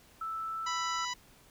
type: tone with pitch glide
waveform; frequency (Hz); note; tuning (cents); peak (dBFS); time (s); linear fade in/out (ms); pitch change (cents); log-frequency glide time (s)
sine; 1318.5 to 1330; E6 to E6; 0 to +15; -34; 0.21-1.05; 5; +15; 0.49-0.8
type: harmonic tone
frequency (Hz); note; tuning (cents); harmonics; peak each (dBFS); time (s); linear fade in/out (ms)
987.8; B5; 0; 1 / 2 / 3 / 4 / 5 / 6 / 7; -37 / -40 / -42 / -43 / -44 / -45 / -45; 0.66-1.14; 10
effects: pink hiss -60 dBFS RMS until 1.5 s